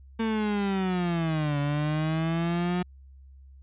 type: linear two-way sweep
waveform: 35% pulse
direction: down then up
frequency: 226.7 to 142.7 to 180.5 Hz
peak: -23 dBFS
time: 0.19-2.83 s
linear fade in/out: 10 ms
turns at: 1.59 s
effects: added 67 Hz sine -47 dBFS peak until 3.62 s + resampled to 8000 Hz